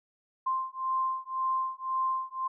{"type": "beating tone pair", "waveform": "sine", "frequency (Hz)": [1046.5, 1048.4], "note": ["C6", "C6"], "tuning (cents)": [0, 3], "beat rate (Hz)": 1.9, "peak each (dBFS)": -31, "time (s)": [0.46, 2.48], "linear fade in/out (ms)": 10, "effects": []}